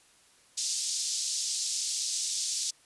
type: band-pass noise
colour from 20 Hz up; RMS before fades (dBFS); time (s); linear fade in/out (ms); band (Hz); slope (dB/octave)
pink; -32; 0.57-2.71; 10; 4700 to 8100; 24
effects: white hiss -61 dBFS RMS until 2.85 s + resampled to 24000 Hz